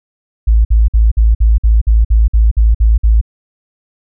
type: tone bursts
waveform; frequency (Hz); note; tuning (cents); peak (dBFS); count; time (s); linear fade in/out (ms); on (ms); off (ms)
sine; 55; A1; 0; -5; 12; 0.47-3.213; 10; 180; 53
effects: none